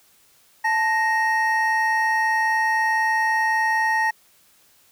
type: tone pair together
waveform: triangle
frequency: 879.2 / 1864.7 Hz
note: A5 / A#6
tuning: -2 / 0 cents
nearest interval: octave + minor second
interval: 1302 cents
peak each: -19 dBFS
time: 0.64-4.11 s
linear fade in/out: 10 ms
effects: white hiss -57 dBFS RMS until 4.91 s

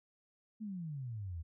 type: exponential sweep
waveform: sine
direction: down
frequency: 224.6 to 77.78 Hz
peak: -39 dBFS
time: 0.6-1.43 s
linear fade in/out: 20 ms
effects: none

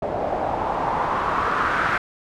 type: noise with low-pass filter sweep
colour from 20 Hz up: white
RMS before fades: -23 dBFS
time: 0.02-1.98 s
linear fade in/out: 5 ms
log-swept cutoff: 630 to 1500 Hz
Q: 3.4
effects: none

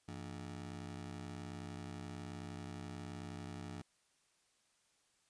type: ring-modulated tone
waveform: 25% pulse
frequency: 130 Hz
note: C3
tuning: 11 cents flat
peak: -38 dBFS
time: 0.08-3.82 s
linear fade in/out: 5 ms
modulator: 35.6 Hz
effects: white hiss -75 dBFS RMS until 5.29 s + resampled to 22050 Hz

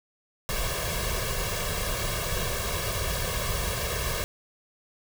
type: noise with comb filter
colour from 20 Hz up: pink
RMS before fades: -29 dBFS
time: 0.49-4.24 s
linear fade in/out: 0 ms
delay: 1.8 ms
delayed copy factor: +0.85
effects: none

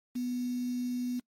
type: tone with quantisation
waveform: sine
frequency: 246.9 Hz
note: B3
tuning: in tune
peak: -30 dBFS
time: 0.15-1.2 s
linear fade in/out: 10 ms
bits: 8
effects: noise-tail reverb RT60 0.1 s tail -23 dB re dry + MP3 64 kbps

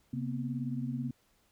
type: tone cluster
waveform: sine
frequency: 134.2 / 236.6 / 254.9 Hz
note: C3 / A#3 / C4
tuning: +44 / +26 / -45 cents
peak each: -36 / -36 / -39 dBFS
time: 0.13-1.11 s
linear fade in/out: 5 ms
effects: pink hiss -70 dBFS RMS until 1.51 s

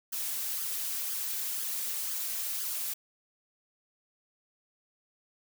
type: noise with flanger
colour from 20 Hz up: blue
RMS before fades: -34 dBFS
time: 0.12-2.94 s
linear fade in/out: 10 ms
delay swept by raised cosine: 0.61 to 5.21 ms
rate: 2 Hz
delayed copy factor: +0.6
effects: none

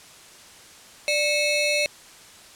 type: ring-modulated tone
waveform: 25% pulse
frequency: 1600 Hz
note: G6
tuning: 35 cents sharp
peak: -13 dBFS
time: 1.08-1.86 s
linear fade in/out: 0 ms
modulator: 1010 Hz
effects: white hiss -47 dBFS RMS until 2.55 s + low-pass 9000 Hz 12 dB/octave

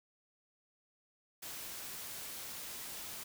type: noise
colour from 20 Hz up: white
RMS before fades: -45 dBFS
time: 1.42-3.24 s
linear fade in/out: 10 ms
effects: none

